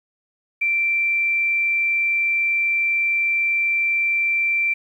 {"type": "tone", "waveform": "sine", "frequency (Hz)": 2349, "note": "D7", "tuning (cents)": 0, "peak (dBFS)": -17, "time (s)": [0.61, 4.74], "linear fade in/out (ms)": 10, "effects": ["9-bit"]}